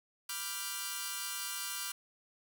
5% pulse chord, G dominant seventh, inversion first, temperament equal, 987.8 / 1174.7 / 1396.9 / 1568 Hz, B5 / D6 / F6 / G6, 0 / 0 / 0 / 0 cents, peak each -33 / -31 / -29 / -32 dBFS, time 0.29-1.92 s, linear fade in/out 5 ms, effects none

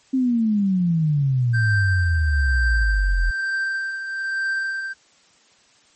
sine exponential sweep, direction down, 267.6 to 41.2 Hz, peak -16 dBFS, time 0.13-3.31 s, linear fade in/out 10 ms
triangle tone with tremolo, 1568 Hz, G6, in tune, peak -18 dBFS, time 1.53-4.94 s, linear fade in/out 20 ms, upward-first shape triangle, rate 1.1 Hz, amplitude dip 60%
effects white hiss -56 dBFS RMS until 5.95 s + MP3 32 kbps

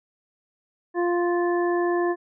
harmonic tone, 349.2 Hz, F4, in tune, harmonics 1 / 2 / 3 / 5, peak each -21 / -29 / -31 / -33 dBFS, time 0.94-2.16 s, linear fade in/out 50 ms, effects none

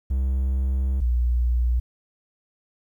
triangle / sine tone pair in turn, 65.7 / 60.37 Hz, C2 / B1, +8 / -39 cents, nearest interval minor second, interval 147 cents, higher first, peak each -18 dBFS, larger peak neither, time 0.1-1.01 / 1.01-1.8 s, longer first, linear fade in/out 10 ms, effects 10-bit

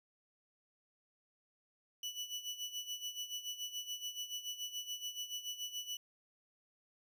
30% pulse tone with tremolo, 2960 Hz, F#7, in tune, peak -35 dBFS, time 2.03-5.97 s, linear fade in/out 2 ms, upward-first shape sine, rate 7 Hz, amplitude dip 75%, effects none

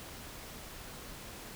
silence, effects pink hiss -47 dBFS RMS until 1.55 s

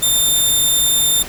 10% pulse tone, 3610 Hz, A7, 44 cents sharp, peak -5 dBFS, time 0.02-1.23 s, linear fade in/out 10 ms, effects pink hiss -31 dBFS RMS until 1.28 s

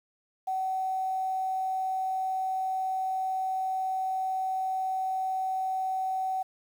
sine tone, 757 Hz, F#5, 39 cents sharp, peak -27 dBFS, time 0.47-6.43 s, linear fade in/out 10 ms, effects 9-bit

